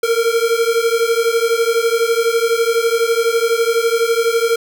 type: beating tone pair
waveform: square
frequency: 455.7 / 467.7 Hz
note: A#4 / A#4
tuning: -39 / +6 cents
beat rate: 12 Hz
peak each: -17 dBFS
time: 0.03-4.56 s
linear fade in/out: 5 ms
effects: none